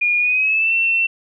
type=tone with pitch glide; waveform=sine; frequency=2432 to 2698 Hz; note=D#7 to E7; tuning=-40 to +40 cents; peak=-14 dBFS; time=0.01-1.07 s; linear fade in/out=10 ms; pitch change=+180 cents; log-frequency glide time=0.19-0.74 s; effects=none